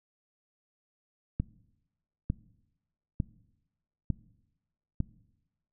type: click train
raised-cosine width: 5 ms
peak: -16 dBFS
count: 5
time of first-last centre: 1.4-5.004 s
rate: 1.11 Hz
effects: noise-tail reverb RT60 1.0 s tail -21 dB re dry